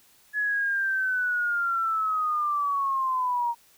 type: linear sweep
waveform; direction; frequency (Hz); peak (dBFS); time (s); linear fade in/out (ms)
sine; down; 1703 to 932.3; -23; 0.33-3.55; 50
effects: white hiss -59 dBFS RMS until 3.77 s